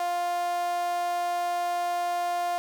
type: tone with high-pass filter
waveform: sawtooth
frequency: 350.6 Hz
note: F4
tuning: 7 cents sharp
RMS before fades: -28 dBFS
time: 0-2.58 s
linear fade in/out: 0 ms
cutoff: 730 Hz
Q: 5.3
effects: none